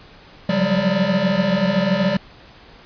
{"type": "tone cluster", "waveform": "square", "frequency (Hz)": [140.2, 179.6, 187.3, 200.5, 585], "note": ["C#3", "F3", "F#3", "G3", "D5"], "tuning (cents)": [20, 49, 21, 39, -7], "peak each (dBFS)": [-30, -23, -23, -22, -23], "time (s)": [0.49, 2.17], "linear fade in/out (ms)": 5, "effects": ["pink hiss -45 dBFS RMS until 2.85 s", "resampled to 11025 Hz"]}